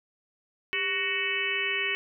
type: harmonic tone with a mistuned harmonic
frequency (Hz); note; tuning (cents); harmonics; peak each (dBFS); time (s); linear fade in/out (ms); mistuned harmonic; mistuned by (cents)
372.9; F#4; +14; 1 / 3 / 4 / 5 / 6 / 7 / 8; -37 / -41 / -42 / -32 / -31 / -32 / -33; 0.73-1.95; 0; 1; +110
effects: none